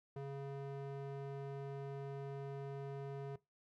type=tone with band-pass filter; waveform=square; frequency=138.59 Hz; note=C#3; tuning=in tune; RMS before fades=-45 dBFS; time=0.16-3.36 s; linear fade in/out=5 ms; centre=390 Hz; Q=0.83; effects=noise-tail reverb RT60 0.2 s tail -20 dB re dry